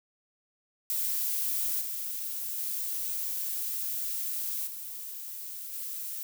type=noise with level steps; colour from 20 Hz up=violet; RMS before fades=-30 / -35 / -33 / -40 / -37 dBFS; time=0.9-6.23 s; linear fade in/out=0 ms; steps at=1.8 / 2.57 / 4.66 / 5.72 s; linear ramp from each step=20 ms; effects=none